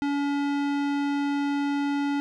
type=tone with low-pass filter; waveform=square; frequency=284.3 Hz; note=C#4; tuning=44 cents sharp; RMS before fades=-26 dBFS; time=0.02-2.2 s; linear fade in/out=0 ms; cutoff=3700 Hz; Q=0.56; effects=none